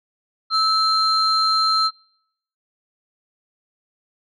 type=tone pair together; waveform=sine; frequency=1304 / 4152 Hz; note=E6 / C8; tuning=-19 / -14 cents; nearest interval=octave + minor sixth; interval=2005 cents; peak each=-17 dBFS; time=0.5-1.91 s; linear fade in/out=50 ms; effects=noise-tail reverb RT60 0.7 s tail -26 dB re dry + tanh soft clip ceiling -10 dBFS